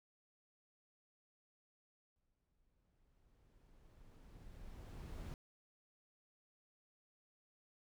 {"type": "noise with exponential growth", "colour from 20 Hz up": "brown", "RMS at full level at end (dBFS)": -45, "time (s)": [2.16, 5.34], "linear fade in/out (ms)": 1, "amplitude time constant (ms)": 690, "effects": []}